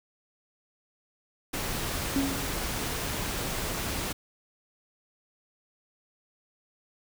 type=noise; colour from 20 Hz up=pink; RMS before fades=-32 dBFS; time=1.53-4.13 s; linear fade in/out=10 ms
type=tone with exponential decay; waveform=triangle; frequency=274.1 Hz; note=C#4; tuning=19 cents flat; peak=-20 dBFS; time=2.16-2.67 s; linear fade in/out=1 ms; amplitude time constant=110 ms
effects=none